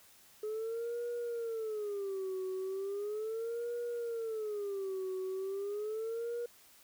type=tone with vibrato; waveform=sine; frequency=423.3 Hz; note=G#4; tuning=33 cents sharp; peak=-33 dBFS; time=0.43-6.46 s; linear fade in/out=5 ms; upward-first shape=sine; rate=0.37 Hz; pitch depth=210 cents each way; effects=tanh soft clip ceiling -33 dBFS + white hiss -61 dBFS RMS until 6.83 s